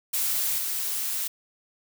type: noise with level steps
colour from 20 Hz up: blue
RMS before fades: -26 / -29 dBFS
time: 0.13-1.28 s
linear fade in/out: 10 ms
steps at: 0.58 s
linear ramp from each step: 2 ms
effects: none